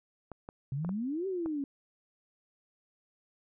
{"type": "clicks", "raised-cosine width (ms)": 1, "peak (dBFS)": -28, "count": 5, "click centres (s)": [0.317, 0.489, 0.848, 0.892, 1.46]}
{"type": "exponential two-way sweep", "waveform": "sine", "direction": "up then down", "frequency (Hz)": [128.5, 393.6, 270.9], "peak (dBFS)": -31, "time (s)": [0.72, 1.64], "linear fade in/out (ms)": 2, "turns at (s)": 1.27}
{"effects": []}